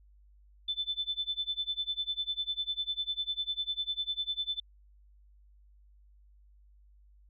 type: tone with tremolo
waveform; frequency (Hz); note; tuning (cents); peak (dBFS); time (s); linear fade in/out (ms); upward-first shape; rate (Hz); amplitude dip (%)
sine; 3520; A7; 0; -28; 0.68-4.6; 5; sine; 10; 95
effects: added 50 Hz sine -57 dBFS peak until 7.29 s